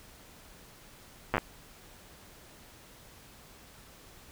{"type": "slowing click train", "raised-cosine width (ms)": 0.5, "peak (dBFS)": -12, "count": 5, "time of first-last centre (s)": [1.34, 1.381], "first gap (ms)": 8, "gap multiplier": 1.17, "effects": ["pink hiss -54 dBFS RMS until 4.31 s"]}